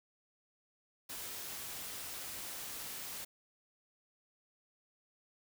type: noise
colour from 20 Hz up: white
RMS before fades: -44 dBFS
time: 1.09-3.25 s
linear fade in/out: 10 ms
effects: none